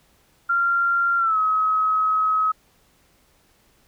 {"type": "tone with pitch glide", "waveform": "sine", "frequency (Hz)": [1384, 1276.5], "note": ["F6", "D#6"], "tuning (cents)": [-16, 44], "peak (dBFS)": -17, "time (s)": [0.49, 2.52], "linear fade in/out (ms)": 10, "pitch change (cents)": -140, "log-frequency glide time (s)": [1.18, 1.38], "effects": ["pink hiss -60 dBFS RMS until 3.87 s"]}